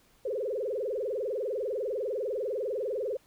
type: tone with vibrato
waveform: sine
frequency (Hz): 464.7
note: A#4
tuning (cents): -5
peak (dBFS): -29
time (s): 0.25-3.17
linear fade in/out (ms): 5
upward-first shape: sine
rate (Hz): 20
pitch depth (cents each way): 270
effects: pink hiss -64 dBFS RMS until 3.26 s